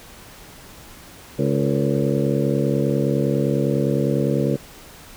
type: harmonic tone with a mistuned harmonic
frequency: 69.9 Hz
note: C#2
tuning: 15 cents sharp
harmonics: 2 / 3 / 4 / 5 / 6 / 7 / 8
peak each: -22 / -24 / -25 / -26 / -27 / -27 / -28 dBFS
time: 1.38-4.57 s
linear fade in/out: 20 ms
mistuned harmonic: 6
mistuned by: +100 cents
effects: pink hiss -43 dBFS RMS until 5.16 s